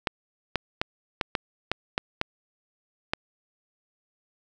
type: clicks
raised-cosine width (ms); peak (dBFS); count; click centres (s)
0.3; -8; 9; 0.072 / 0.557 / 0.815 / 1.212 / 1.352 / 1.716 / 1.979 / 2.214 / 3.135
effects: none